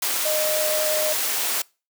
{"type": "tone in noise", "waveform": "sine", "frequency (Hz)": 616, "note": "D#5", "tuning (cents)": -17, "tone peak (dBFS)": -22, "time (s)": [0.25, 1.13], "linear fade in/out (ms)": 5, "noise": "white", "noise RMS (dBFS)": -24, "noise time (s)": [0.02, 1.62], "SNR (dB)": -1, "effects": ["noise-tail reverb RT60 0.3 s tail -24 dB re dry", "high-pass 400 Hz 12 dB/octave"]}